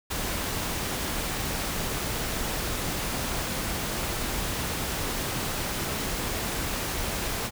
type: noise with ADSR envelope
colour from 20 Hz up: pink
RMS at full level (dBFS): -28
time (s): 0.1-7.51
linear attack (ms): 15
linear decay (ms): 3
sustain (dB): -2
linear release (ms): 47
effects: none